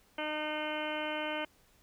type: harmonic tone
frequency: 304.9 Hz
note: D#4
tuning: 35 cents flat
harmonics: 1 / 2 / 3 / 4 / 5 / 6 / 7 / 8 / 9 / 10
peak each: -41 / -38 / -41 / -46 / -42 / -51 / -43 / -46 / -47 / -43 dBFS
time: 0.18-1.45 s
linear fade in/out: 5 ms
effects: pink hiss -66 dBFS RMS until 1.82 s